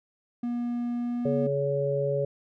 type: tone with pitch glide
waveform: triangle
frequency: 240 to 241.8 Hz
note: B3 to B3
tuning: -49 to -36 cents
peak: -25 dBFS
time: 0.43-1.47 s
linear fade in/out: 5 ms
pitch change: +13 cents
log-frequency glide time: 0.95-1.28 s
type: harmonic tone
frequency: 140.7 Hz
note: C#3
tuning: 26 cents sharp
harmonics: 1 / 3 / 4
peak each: -30 / -29 / -27 dBFS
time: 1.25-2.25 s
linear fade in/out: 5 ms
effects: none